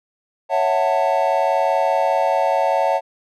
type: chord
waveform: triangle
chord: F# minor seventh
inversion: second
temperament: equal with one note detuned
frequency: 554.4 / 659.3 / 740 / 890.7 Hz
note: C#5 / E5 / F#5 / A5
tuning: 0 / 0 / 0 / +21 cents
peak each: -19 dBFS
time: 0.49-3.01 s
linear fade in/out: 50 ms
effects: none